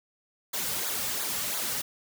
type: noise with flanger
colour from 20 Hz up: white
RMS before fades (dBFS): -31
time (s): 0.53-1.82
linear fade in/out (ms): 10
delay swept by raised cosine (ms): 0.35 to 3.05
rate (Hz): 2.9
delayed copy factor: -0.7
effects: none

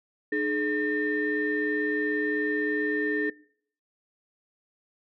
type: tone cluster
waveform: sine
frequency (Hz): 301.4 / 424.3 / 1809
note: D4 / G#4 / A6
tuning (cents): +45 / +37 / +48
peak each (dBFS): -28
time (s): 0.32-3.3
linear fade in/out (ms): 5
effects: noise-tail reverb RT60 0.6 s tail -22 dB re dry + tanh soft clip ceiling -17 dBFS

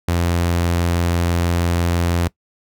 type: tone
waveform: sawtooth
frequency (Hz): 86.1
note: F2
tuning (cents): -24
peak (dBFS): -12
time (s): 0.08-2.28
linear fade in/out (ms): 5
effects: noise-tail reverb RT60 0.1 s tail -21 dB re dry

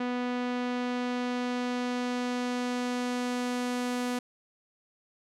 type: tone with low-pass filter sweep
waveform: sawtooth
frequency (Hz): 246.8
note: B3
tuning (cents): -1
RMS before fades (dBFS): -31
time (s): 0-4.19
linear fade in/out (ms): 5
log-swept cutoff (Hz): 3000 to 11000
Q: 0.76
effects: none

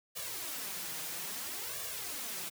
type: noise with flanger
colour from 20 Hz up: white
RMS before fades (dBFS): -40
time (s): 0.15-2.5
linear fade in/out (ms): 20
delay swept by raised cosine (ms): 1.7 to 6.4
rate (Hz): 0.6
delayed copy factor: +0.8
effects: high-pass 80 Hz 12 dB/octave

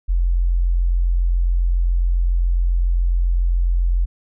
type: tone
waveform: sine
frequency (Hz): 43.65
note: F1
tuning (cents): 0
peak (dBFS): -14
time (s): 0.08-4.06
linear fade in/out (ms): 20
effects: none

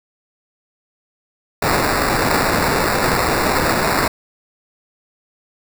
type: noise with sample-and-hold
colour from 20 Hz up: blue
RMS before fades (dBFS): -17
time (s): 1.62-4.08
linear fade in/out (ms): 5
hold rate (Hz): 3150
effects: none

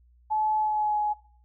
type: tone with pitch glide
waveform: sine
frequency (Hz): 860 to 840.4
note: A5 to G#5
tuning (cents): -40 to +20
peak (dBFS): -23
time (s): 0.3-1.14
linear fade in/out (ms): 20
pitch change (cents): -40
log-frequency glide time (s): 0.58-0.97
effects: noise-tail reverb RT60 0.5 s tail -18 dB re dry + added 60 Hz sine -56 dBFS peak until 1.44 s

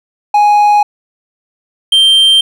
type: tone pair in turn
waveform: triangle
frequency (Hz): 830.6 / 3150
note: G#5 / G7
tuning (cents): 0 / +8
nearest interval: octave + major seventh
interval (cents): 2308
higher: second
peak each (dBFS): -3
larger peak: neither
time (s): 0.34-0.83 / 1.92-2.41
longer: neither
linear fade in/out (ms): 5
effects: none

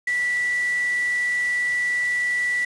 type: tone in noise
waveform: sine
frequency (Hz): 1960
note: B6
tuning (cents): -14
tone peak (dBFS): -20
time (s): 0.07-2.65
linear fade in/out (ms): 5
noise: white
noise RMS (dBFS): -38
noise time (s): 0.07-2.65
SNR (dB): +15
effects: resampled to 22050 Hz

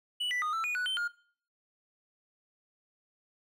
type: tone with pitch steps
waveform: triangle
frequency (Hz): 2953 / 1976 / 1234 / 1328 / 2458 / 1477 / 3096 / 1419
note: F#7 / B6 / D#6 / E6 / D#7 / F#6 / G7 / F6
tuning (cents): -4 / 0 / -15 / +12 / -22 / -3 / -22 / +27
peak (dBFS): -28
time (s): 0.2-1.08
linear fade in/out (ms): 10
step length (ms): 110
effects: noise-tail reverb RT60 0.5 s tail -21 dB re dry

